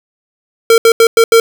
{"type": "tone bursts at uneven times", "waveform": "square", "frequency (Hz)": 457, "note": "A#4", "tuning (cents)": -34, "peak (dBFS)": -4, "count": 5, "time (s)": [[0.7, 0.78], [0.85, 0.92], [1, 1.07], [1.17, 1.24], [1.32, 1.4]], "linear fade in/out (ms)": 2, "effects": []}